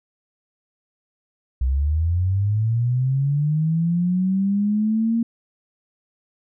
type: linear sweep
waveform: sine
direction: up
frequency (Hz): 61.74 to 233.1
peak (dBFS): -17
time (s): 1.61-5.23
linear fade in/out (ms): 5
effects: none